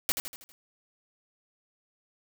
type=noise with echo; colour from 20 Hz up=white; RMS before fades=-26 dBFS; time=0.09-0.12 s; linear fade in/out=0 ms; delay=80 ms; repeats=5; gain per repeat=-6 dB; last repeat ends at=0.52 s; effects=none